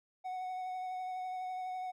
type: tone with vibrato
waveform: triangle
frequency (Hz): 740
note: F#5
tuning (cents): 0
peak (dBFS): -35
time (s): 0.24-1.92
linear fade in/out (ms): 20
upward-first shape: sine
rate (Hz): 12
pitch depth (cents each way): 15
effects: none

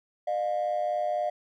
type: ring-modulated tone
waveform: triangle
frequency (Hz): 658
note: E5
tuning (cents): -3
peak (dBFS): -19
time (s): 0.27-1.3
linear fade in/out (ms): 10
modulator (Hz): 51.9
effects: tanh soft clip ceiling -21 dBFS

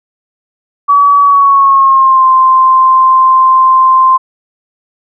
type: tone with pitch glide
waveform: sine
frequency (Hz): 1139 to 1044.5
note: C#6 to C6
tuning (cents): +47 to -3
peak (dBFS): -3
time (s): 0.88-4.18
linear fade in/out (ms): 20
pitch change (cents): -150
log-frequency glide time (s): 1.21-2.27
effects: none

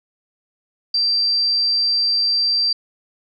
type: tone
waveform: sine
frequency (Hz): 4699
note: D8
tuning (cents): 0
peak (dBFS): -15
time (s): 0.94-2.73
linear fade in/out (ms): 5
effects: none

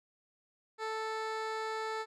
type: tone with low-pass filter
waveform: 15% pulse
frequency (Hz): 440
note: A4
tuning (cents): 0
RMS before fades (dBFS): -37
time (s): 0.78-2.06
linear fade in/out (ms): 50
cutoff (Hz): 5600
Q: 0.55
effects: none

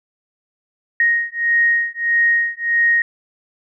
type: beating tone pair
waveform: sine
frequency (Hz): 1869 / 1870.6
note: A#6 / A#6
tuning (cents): +4 / +6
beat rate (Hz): 1.6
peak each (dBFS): -17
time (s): 1-3.02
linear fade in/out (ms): 2
effects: none

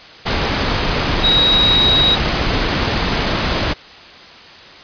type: tone in noise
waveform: sine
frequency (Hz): 3818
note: A#7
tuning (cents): +41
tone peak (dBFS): -11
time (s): 1.23-2.16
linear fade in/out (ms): 20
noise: pink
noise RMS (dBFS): -17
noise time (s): 0.25-3.74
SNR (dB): +3
effects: white hiss -38 dBFS RMS until 4.83 s + resampled to 11025 Hz

